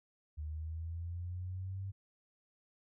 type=linear sweep; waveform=sine; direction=up; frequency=75.2 to 98 Hz; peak=-38 dBFS; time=0.37-1.92 s; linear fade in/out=20 ms; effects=none